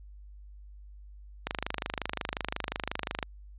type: click train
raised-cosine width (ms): 0.3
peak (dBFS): -14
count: 46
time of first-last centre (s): 1.47-3.228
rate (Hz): 25.6
effects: added 50 Hz sine -46 dBFS peak until 3.58 s + resampled to 8000 Hz